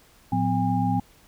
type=tone cluster; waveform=sine; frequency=110.7 / 178.4 / 254.3 / 811 Hz; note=A2 / F3 / C4 / G#5; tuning=+11 / +37 / -49 / -41 cents; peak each=-26 dBFS; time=0.32-1 s; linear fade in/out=5 ms; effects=pink hiss -56 dBFS RMS until 1.27 s